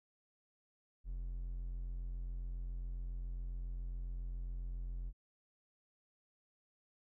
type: tone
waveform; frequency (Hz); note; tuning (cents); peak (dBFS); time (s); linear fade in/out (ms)
triangle; 43.65; F1; 0; -37; 1.04-5.13; 50
effects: none